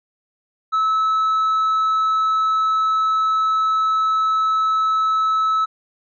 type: tone with tanh clipping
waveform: triangle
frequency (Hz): 1300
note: E6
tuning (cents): -24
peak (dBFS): -16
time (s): 0.72-5.66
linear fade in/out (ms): 20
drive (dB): 7
effects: none